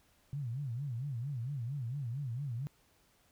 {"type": "tone with vibrato", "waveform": "sine", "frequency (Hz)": 129.4, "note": "C3", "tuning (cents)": -19, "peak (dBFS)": -35, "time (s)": [0.33, 2.67], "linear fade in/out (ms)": 0, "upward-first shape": "sine", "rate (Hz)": 4.4, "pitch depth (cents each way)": 220, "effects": ["pink hiss -69 dBFS RMS until 3.31 s"]}